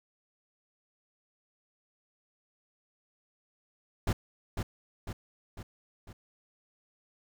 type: noise with echo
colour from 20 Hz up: brown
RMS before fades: -27 dBFS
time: 4.07-4.13 s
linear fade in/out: 5 ms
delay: 500 ms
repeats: 4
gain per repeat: -5 dB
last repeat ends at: 6.13 s
effects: none